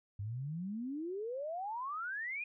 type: exponential sweep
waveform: sine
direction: up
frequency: 96.5 to 2500 Hz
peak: -37 dBFS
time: 0.19-2.44 s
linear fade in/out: 5 ms
effects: none